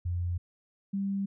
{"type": "tone pair in turn", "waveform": "sine", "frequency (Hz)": [87.8, 197.1], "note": ["F2", "G3"], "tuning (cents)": [10, 10], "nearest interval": "octave + major second", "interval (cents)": 1400, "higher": "second", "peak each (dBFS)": -28, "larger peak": "neither", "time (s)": [[0.05, 0.38], [0.93, 1.26]], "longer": "neither", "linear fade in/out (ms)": 10, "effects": []}